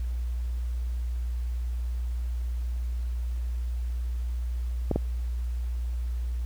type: clicks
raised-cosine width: 2 ms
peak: -11 dBFS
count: 2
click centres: 4.913 / 4.96 s
effects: added 60 Hz sine -27 dBFS peak until 6.45 s + pink hiss -55 dBFS RMS until 6.45 s